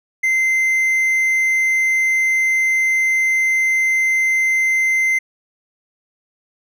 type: tone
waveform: triangle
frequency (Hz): 2075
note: C7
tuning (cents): -15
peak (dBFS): -12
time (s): 0.23-5.19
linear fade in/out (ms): 10
effects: none